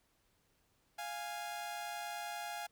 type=tone pair together; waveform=sawtooth; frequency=698.5 / 828 Hz; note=F5 / G#5; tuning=0 / -5 cents; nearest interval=minor third; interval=295 cents; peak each=-40 / -39 dBFS; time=0.98-2.67 s; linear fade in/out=10 ms; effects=pink hiss -75 dBFS RMS until 2.71 s